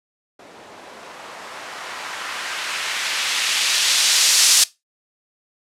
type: noise with low-pass filter sweep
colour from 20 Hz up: violet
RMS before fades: -21 dBFS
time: 0.39-4.64 s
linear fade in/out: 5 ms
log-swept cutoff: 450 to 6100 Hz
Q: 0.91
effects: noise-tail reverb RT60 0.2 s tail -19 dB re dry + low-pass 12000 Hz 12 dB/octave